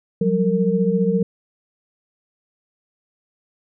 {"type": "tone cluster", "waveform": "sine", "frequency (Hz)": [178.6, 193.4, 458.6], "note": ["F3", "G3", "A#4"], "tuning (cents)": [39, -23, -28], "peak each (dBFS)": -20, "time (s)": [0.21, 1.23], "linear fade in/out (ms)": 5, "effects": []}